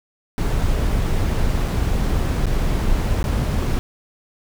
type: noise with dropouts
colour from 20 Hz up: brown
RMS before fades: -19 dBFS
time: 0.38-3.79 s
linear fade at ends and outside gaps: 0 ms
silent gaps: 1.68-1.684 / 2.457-2.467 / 3.228-3.241 s
effects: none